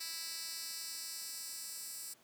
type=tone with high-pass filter sweep; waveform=10% pulse; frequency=328.4 Hz; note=E4; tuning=6 cents flat; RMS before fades=-44 dBFS; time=0-2.14 s; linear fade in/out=10 ms; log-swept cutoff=4300 to 7700 Hz; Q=1.2; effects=pink hiss -66 dBFS RMS until 2.23 s + high-pass 200 Hz 12 dB/octave